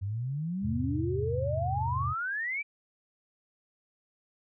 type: exponential sweep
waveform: sine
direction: up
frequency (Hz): 93.7 to 2370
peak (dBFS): -30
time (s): 0.01-2.63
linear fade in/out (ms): 20
type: chord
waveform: sine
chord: E augmented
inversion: none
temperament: just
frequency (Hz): 82.41 / 103.01 / 128.76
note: E2 / G#2 / B#2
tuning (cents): 0 / -14 / -27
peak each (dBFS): -34 / -35 / -33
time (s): 0.61-2.15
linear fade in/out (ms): 50
effects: none